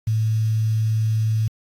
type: tone with quantisation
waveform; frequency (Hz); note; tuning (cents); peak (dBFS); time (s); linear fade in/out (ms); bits
sine; 110; A2; 0; -17; 0.07-1.48; 5; 7
effects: AAC 48 kbps